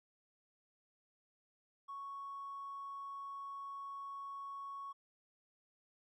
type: tone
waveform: triangle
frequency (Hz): 1109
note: C#6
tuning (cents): 0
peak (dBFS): -40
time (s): 1.88-4.93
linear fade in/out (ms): 20
effects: tanh soft clip ceiling -41 dBFS